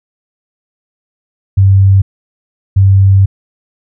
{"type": "tone bursts at uneven times", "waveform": "sine", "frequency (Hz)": 97.2, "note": "G2", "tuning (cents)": -14, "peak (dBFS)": -3, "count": 2, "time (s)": [[1.57, 2.02], [2.76, 3.26]], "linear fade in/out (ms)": 10, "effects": []}